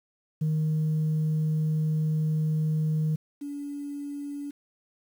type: tone pair in turn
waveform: sine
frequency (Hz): 155.56 / 286.3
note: D#3 / D4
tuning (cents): 0 / -44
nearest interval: major seventh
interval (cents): 1056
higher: second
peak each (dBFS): -21 / -32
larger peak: first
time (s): 0.41-3.16 / 3.41-4.51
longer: first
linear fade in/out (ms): 10
effects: tanh soft clip ceiling -21 dBFS + 9-bit